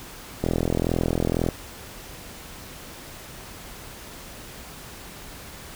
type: click train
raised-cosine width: 2 ms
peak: -9 dBFS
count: 45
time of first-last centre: 0.44-1.488 s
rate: 42 Hz
effects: pink hiss -41 dBFS RMS until 5.75 s